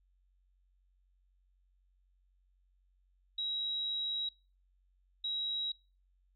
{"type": "tone bursts at uneven times", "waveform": "sine", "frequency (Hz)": 3851, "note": "B7", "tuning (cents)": -44, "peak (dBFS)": -33, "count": 2, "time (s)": [[3.38, 4.29], [5.24, 5.72]], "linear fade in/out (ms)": 5, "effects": ["noise-tail reverb RT60 0.4 s tail -26 dB re dry", "added 46 Hz sine -68 dBFS peak until 6.35 s"]}